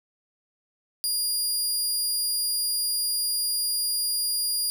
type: tone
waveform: 20% pulse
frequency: 4835 Hz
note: D8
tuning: 50 cents sharp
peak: -18 dBFS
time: 1.04-4.7 s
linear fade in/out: 0 ms
effects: 10-bit